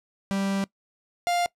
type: tone pair in turn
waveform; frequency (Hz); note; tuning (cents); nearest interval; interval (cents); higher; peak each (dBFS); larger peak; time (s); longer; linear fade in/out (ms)
45% pulse; 196 / 699.9; G3 / F5; 0 / +4; octave + minor seventh; 2204; second; -24 / -22; second; 0.31-0.64 / 1.27-1.46; first; 0
effects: noise-tail reverb RT60 0.1 s tail -21 dB re dry + low-pass 10000 Hz 12 dB/octave